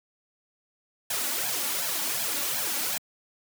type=noise with flanger; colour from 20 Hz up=white; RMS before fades=-29 dBFS; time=1.1-2.98 s; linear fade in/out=5 ms; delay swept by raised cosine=1.2 to 3.6 ms; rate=2.7 Hz; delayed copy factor=+0.85; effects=high-pass 150 Hz 12 dB/octave